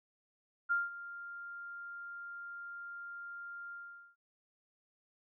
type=tone with ADSR envelope; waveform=sine; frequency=1396.9 Hz; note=F6; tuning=in tune; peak=-27 dBFS; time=0.69-4.16 s; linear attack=25 ms; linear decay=180 ms; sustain=-16 dB; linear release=440 ms; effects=none